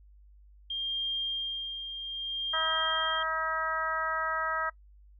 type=tone with tremolo; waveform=sine; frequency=3204 Hz; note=G7; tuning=37 cents sharp; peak=-28 dBFS; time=0.7-3.23 s; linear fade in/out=5 ms; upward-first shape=sine; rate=0.62 Hz; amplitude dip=55%
type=harmonic tone; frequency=320 Hz; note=D#4; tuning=49 cents sharp; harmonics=2 / 3 / 4 / 5 / 6; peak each=-38 / -37 / -31 / -35 / -38 dBFS; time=2.53-4.7 s; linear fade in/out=10 ms
effects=noise-tail reverb RT60 0.1 s tail -23 dB re dry + added 50 Hz sine -53 dBFS peak until 5.19 s